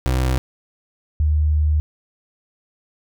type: tone pair in turn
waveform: 30% pulse / sine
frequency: 64 / 75.92 Hz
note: C2 / D#2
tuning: -38 / -42 cents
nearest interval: minor third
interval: 296 cents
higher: second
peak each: -14 dBFS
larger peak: neither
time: 0.06-0.38 / 1.2-1.8 s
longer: second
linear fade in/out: 0 ms
effects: none